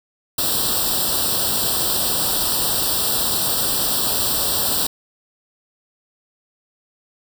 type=noise with comb filter; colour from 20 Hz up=white; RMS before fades=-20 dBFS; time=0.38-4.87 s; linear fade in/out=5 ms; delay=0.23 ms; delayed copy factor=+1; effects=none